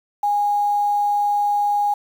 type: tone with quantisation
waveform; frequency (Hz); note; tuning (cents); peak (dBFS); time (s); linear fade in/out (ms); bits
sine; 822; G#5; -18; -16; 0.23-1.94; 5; 7
effects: none